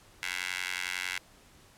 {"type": "tone with high-pass filter", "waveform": "15% pulse", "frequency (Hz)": 91, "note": "F#2", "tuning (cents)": -28, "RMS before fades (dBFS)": -35, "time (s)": [0.23, 1.18], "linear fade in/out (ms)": 0, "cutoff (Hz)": 2000, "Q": 2.3, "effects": ["pink hiss -58 dBFS RMS until 1.77 s", "low-pass 12000 Hz 12 dB/octave"]}